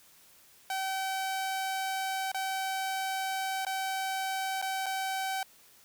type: tone with dropouts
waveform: sawtooth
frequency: 767 Hz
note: G5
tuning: 38 cents flat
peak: -27 dBFS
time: 0.7-5.43 s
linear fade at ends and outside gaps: 2 ms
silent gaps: 2.317-2.345 / 3.65-3.666 / 4.616-4.624 / 4.86-4.864 s
effects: white hiss -59 dBFS RMS until 5.84 s